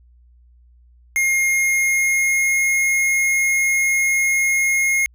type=tone with pitch glide; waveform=square; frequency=2136 to 2148 Hz; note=C7 to C7; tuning=+35 to +45 cents; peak=-16 dBFS; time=1.16-5.06 s; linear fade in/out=0 ms; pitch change=+10 cents; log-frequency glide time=1.46-2.6 s; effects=added 60 Hz sine -48 dBFS peak until 5.14 s